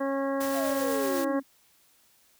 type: harmonic tone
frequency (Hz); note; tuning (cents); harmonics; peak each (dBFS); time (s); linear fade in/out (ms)
273.8; C#4; -21; 1 / 2 / 3 / 4 / 5 / 6 / 7; -30 / -29 / -39 / -36 / -46 / -41 / -46; 0-1.4; 10
type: noise with tremolo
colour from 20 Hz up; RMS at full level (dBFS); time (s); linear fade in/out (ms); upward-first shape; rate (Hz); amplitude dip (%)
white; -37; 0.4-1.25; 10; sine; 8; 25
type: exponential sweep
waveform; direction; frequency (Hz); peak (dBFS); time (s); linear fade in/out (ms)
sine; down; 720 to 261.5; -31; 0.53-1.43; 50
effects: white hiss -63 dBFS RMS until 2.39 s